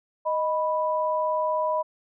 sine tone pair together, 622.3 / 986.3 Hz, D#5 / B5, 0 / -3 cents, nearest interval minor sixth, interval 797 cents, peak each -25 dBFS, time 0.25-1.83 s, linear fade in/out 20 ms, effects none

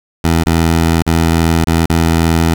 15% pulse tone with dropouts, 82.41 Hz, E2, in tune, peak -3 dBFS, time 0.24-2.54 s, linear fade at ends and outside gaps 5 ms, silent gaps 0.437-0.46 / 1.023-1.065 / 1.644-1.671 / 1.859-1.898 s, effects 7-bit

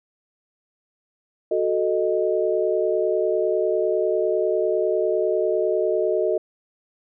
sine chord, D# diminished, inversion first, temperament equal, 370 / 440 / 622.3 Hz, F#4 / A4 / D#5, 0 / 0 / 0 cents, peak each -23 dBFS, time 1.51-6.38 s, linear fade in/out 5 ms, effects none

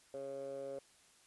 15% pulse tone with band-pass filter, 137.2 Hz, C#3, 17 cents flat, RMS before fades -44 dBFS, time 0.14-0.79 s, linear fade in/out 2 ms, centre 520 Hz, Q 6.2, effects white hiss -66 dBFS RMS until 1.26 s + resampled to 24000 Hz

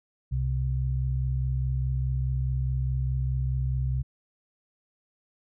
sine tone pair together, 64.8 / 129.6 Hz, C2 / C3, -16 / -16 cents, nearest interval octave, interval 1200 cents, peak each -27 dBFS, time 0.31-4.03 s, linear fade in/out 20 ms, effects none

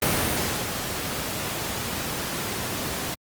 pink noise with ADSR envelope, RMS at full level -21 dBFS, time 0.02-3.15 s, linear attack 4 ms, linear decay 640 ms, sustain -8 dB, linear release 15 ms, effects high-pass 80 Hz 12 dB/octave + Opus 32 kbps

